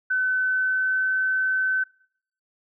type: tone with pitch glide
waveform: sine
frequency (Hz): 1515 to 1525.5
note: F#6 to G6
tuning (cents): +40 to -48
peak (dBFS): -20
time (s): 0.1-1.84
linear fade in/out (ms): 10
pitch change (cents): +12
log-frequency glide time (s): 0.39-1.14
effects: noise-tail reverb RT60 0.6 s tail -22 dB re dry